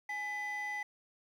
triangle tone pair together, 833.3 / 1998 Hz, G#5 / B6, +6 / +20 cents, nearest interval octave + minor third, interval 1514 cents, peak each -38 / -34 dBFS, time 0.09-0.83 s, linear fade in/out 5 ms, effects tanh soft clip ceiling -31 dBFS + 11-bit

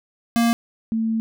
square / sine tone pair in turn, 233.1 / 223.8 Hz, A#3 / A3, 0 / +30 cents, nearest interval minor second, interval 70 cents, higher first, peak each -16 / -19 dBFS, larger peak first, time 0.36-0.53 / 0.92-1.2 s, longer second, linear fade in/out 0 ms, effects none

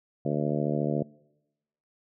harmonic tone, 74 Hz, D2, 14 cents sharp, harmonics 2 / 3 / 4 / 5 / 6 / 7 / 8 / 9, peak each -30 / -32 / -33 / -34 / -35 / -35 / -36 / -37 dBFS, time 0.25-1.03 s, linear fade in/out 5 ms, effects noise-tail reverb RT60 1.0 s tail -25 dB re dry

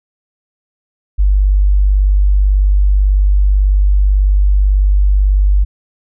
sine tone, 49.09 Hz, G1, 3 cents sharp, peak -7 dBFS, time 1.18-5.65 s, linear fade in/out 20 ms, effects none

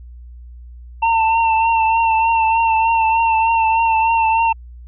square tone with vibrato, 901 Hz, A5, 41 cents sharp, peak -13 dBFS, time 1.02-4.53 s, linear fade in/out 10 ms, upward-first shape triangle, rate 3.3 Hz, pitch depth 36 cents each way, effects added 60 Hz sine -34 dBFS peak until 4.87 s + resampled to 8000 Hz

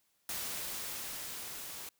white noise with level ramp, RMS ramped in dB -38 to -45 dBFS, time 0.29-1.89 s, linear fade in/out 2 ms, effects white hiss -75 dBFS RMS until 1.99 s

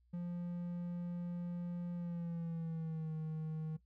triangle tone with pitch glide, 174.61 to 157.37 Hz, F3 to D#3, 0 to +20 cents, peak -36 dBFS, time 0.13-3.77 s, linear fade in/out 10 ms, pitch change -180 cents, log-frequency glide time 1.94-3.13 s, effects noise-tail reverb RT60 0.1 s tail -17 dB re dry + added 60 Hz sine -68 dBFS peak until 3.85 s

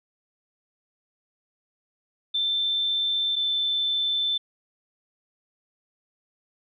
sine tone pair in turn, 3552 / 3534 Hz, A7 / A7, +16 / +7 cents, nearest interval unison, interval 9 cents, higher first, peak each -22 dBFS, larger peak neither, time 2.34-3.36 / 3.36-4.38 s, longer neither, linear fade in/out 10 ms, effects none

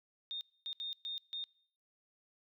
sine tone bursts at uneven times, 3664 Hz, A#7, 31 cents flat, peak -38 dBFS, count 5, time 0.31-0.41 / 0.66-0.73 / 0.8-0.93 / 1.05-1.18 / 1.33-1.44 s, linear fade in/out 0 ms, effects noise-tail reverb RT60 0.7 s tail -25 dB re dry

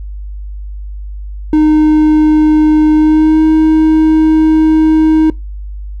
triangle tone with pitch glide, 307.5 to 314.5 Hz, D#4 to D#4, -20 to +19 cents, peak -3 dBFS, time 1.53-5.3 s, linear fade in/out 2 ms, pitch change +39 cents, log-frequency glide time 2.94-3.43 s, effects noise-tail reverb RT60 0.2 s tail -22 dB re dry + added 50 Hz sine -21 dBFS peak until 6 s

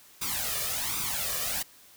white noise with flanger, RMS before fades -31 dBFS, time 0.21-1.63 s, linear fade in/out 10 ms, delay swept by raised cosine 0.82 to 1.72 ms, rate 1.3 Hz, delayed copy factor +0.75, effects white hiss -55 dBFS RMS until 1.96 s

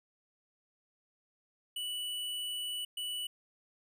square tone bursts at uneven times, 2959 Hz, F#7, 1 cent flat, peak -36 dBFS, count 2, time 1.76-2.85 / 2.97-3.27 s, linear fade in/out 5 ms, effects none

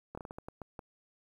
slowing click train, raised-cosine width 1 ms, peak -28 dBFS, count 9, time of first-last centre 0.15-0.792 s, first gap 25 ms, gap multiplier 1.32, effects 10-bit

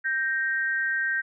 sine tone pair together, 1568 / 1864.7 Hz, G6 / A#6, 0 / 0 cents, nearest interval minor third, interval 300 cents, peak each -25 / -28 dBFS, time 0.04-1.22 s, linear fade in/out 20 ms, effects none

